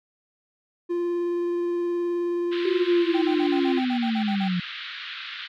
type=tone with vibrato; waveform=triangle; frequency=347.7 Hz; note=F4; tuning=8 cents flat; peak=-21 dBFS; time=0.89-3.8 s; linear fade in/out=20 ms; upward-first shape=sine; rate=19 Hz; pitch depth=10 cents each way
type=band-pass noise; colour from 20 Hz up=white; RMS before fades=-36 dBFS; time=2.51-5.48 s; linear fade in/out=20 ms; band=1300 to 3900 Hz; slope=48 dB/octave
type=linear sweep; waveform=sine; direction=down; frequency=380.3 to 174.61 Hz; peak=-22 dBFS; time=2.65-4.6 s; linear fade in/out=5 ms
type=tone bursts; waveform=triangle; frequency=778 Hz; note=G5; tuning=13 cents flat; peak=-28 dBFS; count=11; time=3.14-4.483 s; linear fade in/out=10 ms; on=83 ms; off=43 ms
effects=none